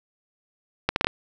accelerating click train, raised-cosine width 0.3 ms, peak -4 dBFS, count 5, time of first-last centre 0.89-1.07 s, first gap 71 ms, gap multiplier 0.7, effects none

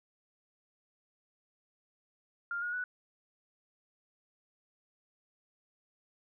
sine tone with pitch steps, 1400 / 1439.4 / 1479.8 Hz, F6 / F#6 / F#6, +4 / -48 / 0 cents, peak -33 dBFS, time 2.51-2.84 s, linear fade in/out 2 ms, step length 110 ms, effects none

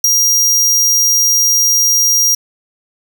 40% pulse tone with ADSR envelope, 5700 Hz, F8, 34 cents sharp, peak -4 dBFS, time 0.04-2.35 s, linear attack 4 ms, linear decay 9 ms, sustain -4 dB, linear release 6 ms, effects none

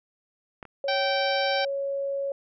clicks, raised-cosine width 0.5 ms, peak -23 / -30 dBFS, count 2, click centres 0.628 / 0.653 s
sine tone, 554.4 Hz, C#5, in tune, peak -26 dBFS, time 0.84-2.32 s, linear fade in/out 2 ms
harmonic tone, 776 Hz, G5, 18 cents flat, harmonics 1 / 2 / 3 / 4 / 5 / 6 / 7, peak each -28 / -31 / -33 / -34 / -35 / -36 / -36 dBFS, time 0.88-1.65 s, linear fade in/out 5 ms
effects none

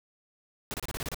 pink noise bursts, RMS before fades -35 dBFS, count 8, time 0.71-1.145 s, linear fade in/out 0 ms, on 29 ms, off 29 ms, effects none

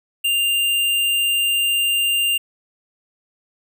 square tone, 2794 Hz, F7, in tune, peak -17 dBFS, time 0.24-2.38 s, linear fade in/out 10 ms, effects none

